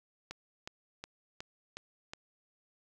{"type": "click train", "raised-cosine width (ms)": 0.2, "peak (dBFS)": -24, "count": 6, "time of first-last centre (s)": [0.31, 2.135], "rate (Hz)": 2.74, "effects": ["10-bit"]}